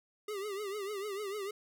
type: tone with vibrato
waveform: square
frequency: 405.4 Hz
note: G#4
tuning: 42 cents flat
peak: -37 dBFS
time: 0.28-1.51 s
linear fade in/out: 5 ms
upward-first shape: triangle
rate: 6.7 Hz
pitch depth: 120 cents each way
effects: none